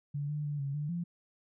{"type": "tone with pitch steps", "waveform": "sine", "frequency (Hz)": [144, 149, 146.4, 139, 148.1, 172.2], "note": ["D3", "D3", "D3", "C#3", "D3", "F3"], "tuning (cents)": [-34, 25, -5, 5, 15, -24], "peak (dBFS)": -32, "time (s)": [0.14, 1.04], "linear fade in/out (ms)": 10, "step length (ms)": 150, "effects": []}